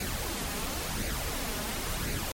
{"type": "noise with flanger", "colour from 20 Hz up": "pink", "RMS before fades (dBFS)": -33, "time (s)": [0, 2.32], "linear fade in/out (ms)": 5, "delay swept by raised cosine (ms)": [0.45, 4.85], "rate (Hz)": 0.95, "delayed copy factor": 0.55, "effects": ["MP3 64 kbps"]}